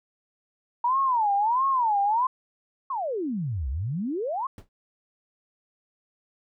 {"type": "tone with vibrato", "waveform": "sine", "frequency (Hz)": 932, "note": "A#5", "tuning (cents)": -1, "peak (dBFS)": -20, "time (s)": [0.84, 2.27], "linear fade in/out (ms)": 5, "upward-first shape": "sine", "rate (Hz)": 1.5, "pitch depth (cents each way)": 270}
{"type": "exponential two-way sweep", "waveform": "sine", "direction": "down then up", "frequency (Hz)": [1129, 60.8, 1129], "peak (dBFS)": -26, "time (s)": [2.9, 4.47], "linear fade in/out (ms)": 5, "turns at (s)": 3.69}
{"type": "noise with exponential decay", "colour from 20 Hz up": "brown", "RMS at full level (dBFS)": -36, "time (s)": [4.58, 4.69], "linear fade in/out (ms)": 1, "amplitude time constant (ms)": 22}
{"effects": []}